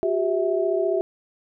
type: tone cluster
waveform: sine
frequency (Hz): 363.3 / 398.1 / 654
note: F#4 / G4 / E5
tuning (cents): -32 / +27 / -14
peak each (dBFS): -24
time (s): 0.03-1.01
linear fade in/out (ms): 0
effects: none